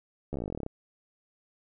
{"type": "slowing click train", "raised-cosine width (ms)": 2, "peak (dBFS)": -21, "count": 17, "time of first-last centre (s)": [0.33, 0.664], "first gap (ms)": 13, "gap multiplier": 1.06, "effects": []}